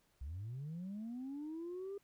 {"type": "linear sweep", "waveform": "sine", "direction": "up", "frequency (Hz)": [61.74, 405.6], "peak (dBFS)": -40, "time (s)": [0.21, 1.98], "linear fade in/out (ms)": 5, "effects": ["tanh soft clip ceiling -39 dBFS", "pink hiss -75 dBFS RMS until 2.03 s"]}